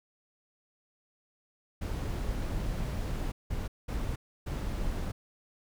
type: noise bursts at uneven times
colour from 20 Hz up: brown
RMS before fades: -33 dBFS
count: 4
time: 1.81-3.32 / 3.5-3.68 / 3.88-4.16 / 4.46-5.12 s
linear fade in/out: 10 ms
effects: none